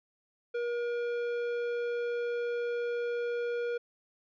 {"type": "tone with tanh clipping", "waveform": "sine", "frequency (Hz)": 477.1, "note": "A#4", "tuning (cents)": 40, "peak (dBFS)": -32, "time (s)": [0.54, 3.78], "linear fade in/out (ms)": 10, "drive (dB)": 12, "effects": []}